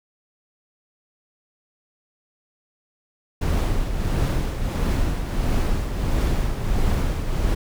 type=noise with tremolo; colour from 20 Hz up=brown; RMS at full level=-19 dBFS; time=3.41-7.55 s; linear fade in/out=10 ms; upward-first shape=triangle; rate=1.5 Hz; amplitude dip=55%; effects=none